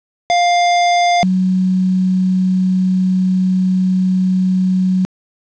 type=tone pair in turn; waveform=square / sine; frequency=701 / 185.67 Hz; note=F5 / F#3; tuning=+6 / +6 cents; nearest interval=octave + major seventh; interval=2300 cents; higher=first; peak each=-11 dBFS; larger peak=neither; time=0.3-1.23 / 1.23-5.05 s; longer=second; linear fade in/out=0 ms; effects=resampled to 16000 Hz + 7-bit